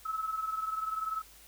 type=tone pair together; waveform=sine; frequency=1295.6 / 1316 Hz; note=E6 / E6; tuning=-30 / -3 cents; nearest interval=unison; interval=27 cents; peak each=-33 / -38 dBFS; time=0.05-1.22 s; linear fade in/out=10 ms; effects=added 50 Hz sine -61 dBFS peak until 1.47 s + white hiss -56 dBFS RMS until 1.47 s